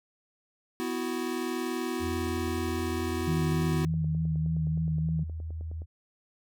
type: chord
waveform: square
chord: B suspended fourth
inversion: none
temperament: equal with one note detuned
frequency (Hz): 249.8 / 329.6 / 370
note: B3 / E4 / F#4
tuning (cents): +20 / 0 / 0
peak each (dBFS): -35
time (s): 0.8-3.85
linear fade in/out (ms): 0
type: tone with pitch glide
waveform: sine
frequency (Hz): 84.8 to 80.27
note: E2 to E2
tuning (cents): +50 to -45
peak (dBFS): -33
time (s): 1.99-5.86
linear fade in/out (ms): 50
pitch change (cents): -95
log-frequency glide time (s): 4.04-4.26
type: click train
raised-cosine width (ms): 2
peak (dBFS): -35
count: 35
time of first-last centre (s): 2.27-5.819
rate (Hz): 9.58
type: tone with vibrato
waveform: sine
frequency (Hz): 158.7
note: D#3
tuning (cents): +35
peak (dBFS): -26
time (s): 3.27-5.24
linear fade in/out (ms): 10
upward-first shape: sine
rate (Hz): 3.4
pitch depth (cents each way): 28
effects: none